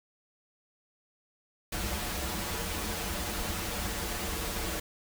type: noise with comb filter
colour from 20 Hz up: pink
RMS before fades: -34 dBFS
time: 1.72-4.8 s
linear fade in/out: 5 ms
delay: 7.6 ms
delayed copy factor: -0.9
effects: none